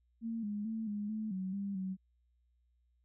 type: tone with pitch steps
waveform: sine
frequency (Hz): 227.7 / 207 / 222.5 / 206.8 / 216.9 / 187.9 / 199.2 / 188.6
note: A#3 / G#3 / A3 / G#3 / A3 / F#3 / G3 / F#3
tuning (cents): -40 / -5 / +20 / -7 / -25 / +27 / +28 / +33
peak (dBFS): -35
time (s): 0.21-1.97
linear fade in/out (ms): 50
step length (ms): 220
effects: added 60 Hz sine -70 dBFS peak until 3.04 s